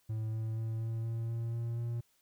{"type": "tone with pitch steps", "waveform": "triangle", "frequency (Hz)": [110, 111.09, 112.18, 113.29, 114.41, 115.54, 116.68, 117.83], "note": ["A2", "A2", "A2", "A#2", "A#2", "A#2", "A#2", "A#2"], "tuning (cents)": [0, 17, 34, -49, -32, -15, 2, 19], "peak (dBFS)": -31, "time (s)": [0.09, 2.01], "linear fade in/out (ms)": 10, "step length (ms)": 240, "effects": ["white hiss -72 dBFS RMS until 2.21 s"]}